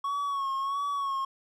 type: tone with vibrato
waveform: triangle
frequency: 1108.7 Hz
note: C#6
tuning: in tune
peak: -26 dBFS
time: 0.04-1.25 s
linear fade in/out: 5 ms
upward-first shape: sine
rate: 1.5 Hz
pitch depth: 49 cents each way
effects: none